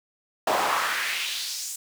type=noise with high-pass filter sweep; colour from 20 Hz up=brown; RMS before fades=-27 dBFS; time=0.47-1.76 s; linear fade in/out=5 ms; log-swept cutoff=630 to 7800 Hz; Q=2.1; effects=none